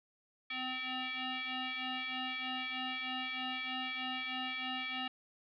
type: tone with frequency modulation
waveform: sine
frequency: 255.4 Hz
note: C4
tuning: 42 cents flat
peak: -36 dBFS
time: 0.5-5.08 s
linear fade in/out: 5 ms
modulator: 514 Hz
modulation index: 6.2
effects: none